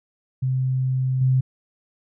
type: tone with level steps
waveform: sine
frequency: 130 Hz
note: C3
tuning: 11 cents flat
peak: -19 / -15 dBFS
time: 0.42-1.41 s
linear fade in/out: 10 ms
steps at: 1.21 s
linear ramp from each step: 5 ms
effects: none